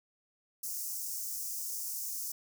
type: high-pass noise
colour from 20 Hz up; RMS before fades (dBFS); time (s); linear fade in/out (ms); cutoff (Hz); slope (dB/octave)
white; -38; 0.63-2.32; 5; 5300; 48
effects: none